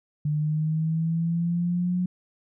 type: linear sweep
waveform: sine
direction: up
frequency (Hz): 148.6 to 181.6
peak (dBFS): -22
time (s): 0.25-2.06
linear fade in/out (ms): 5
effects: none